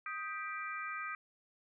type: harmonic tone with a mistuned harmonic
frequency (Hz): 393.3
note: G4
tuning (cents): +6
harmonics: 3 / 4 / 5 / 6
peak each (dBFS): -41 / -45 / -46 / -45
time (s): 0.06-1.15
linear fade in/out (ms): 2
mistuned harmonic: 3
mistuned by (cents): +100
effects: none